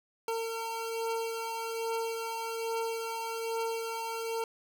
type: beating tone pair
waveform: 25% pulse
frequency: 454.5 / 455.7 Hz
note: A#4 / A#4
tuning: -44 / -39 cents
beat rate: 1.2 Hz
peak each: -30 / -35 dBFS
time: 0.28-4.44 s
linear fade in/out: 2 ms
effects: none